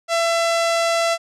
sawtooth tone with low-pass filter, 671 Hz, E5, 31 cents sharp, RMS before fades -19 dBFS, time 0.08-1.18 s, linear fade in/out 50 ms, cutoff 7500 Hz, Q 0.99, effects none

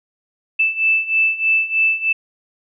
sine beating tone pair, 2637 / 2640.2 Hz, E7 / E7, 0 / +2 cents, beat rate 3.2 Hz, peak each -19 / -16 dBFS, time 0.59-2.13 s, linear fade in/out 10 ms, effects none

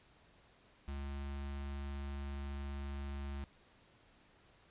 square tone with notch filter, 69.8 Hz, C#2, 13 cents sharp, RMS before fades -42 dBFS, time 0.88-3.44 s, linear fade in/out 0 ms, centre 500 Hz, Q 2, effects pink hiss -66 dBFS RMS until 4.7 s + resampled to 8000 Hz

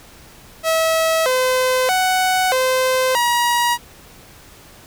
sawtooth tone with pitch steps, 647 / 512 / 744 / 516 / 956 Hz, E5 / C5 / F#5 / C5 / A#5, -32 / -38 / +9 / -24 / +43 cents, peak -11 dBFS, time 0.63-3.78 s, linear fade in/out 50 ms, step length 630 ms, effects pink hiss -44 dBFS RMS until 4.86 s

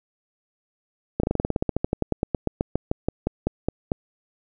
slowing click train, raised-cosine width 2 ms, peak -8 dBFS, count 27, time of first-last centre 1.2-3.918 s, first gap 34 ms, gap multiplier 1.08, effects none

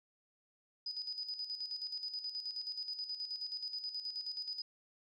sine tone with tremolo, 4978 Hz, D#8, in tune, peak -37 dBFS, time 0.86-4.62 s, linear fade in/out 5 ms, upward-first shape square, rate 9.4 Hz, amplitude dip 60%, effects none

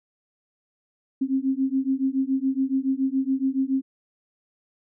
sine beating tone pair, 263.3 / 270.4 Hz, C4 / C#4, +11 / -43 cents, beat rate 7.1 Hz, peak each -24 dBFS, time 1.21-3.82 s, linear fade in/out 10 ms, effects none

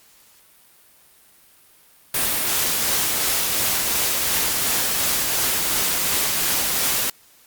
white noise with tremolo, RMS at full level -20 dBFS, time 2.14-7.1 s, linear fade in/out 5 ms, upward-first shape triangle, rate 2.8 Hz, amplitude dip 25%, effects white hiss -53 dBFS RMS until 7.46 s + Opus 48 kbps

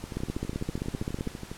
two click trains, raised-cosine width 3 ms, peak -17 / -23 dBFS, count 18 / 19, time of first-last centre 0.17-1.274 / 0.04-1.515 s, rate 15.4 / 12.2 Hz, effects pink hiss -46 dBFS RMS until 1.57 s + low-pass 11000 Hz 12 dB/octave

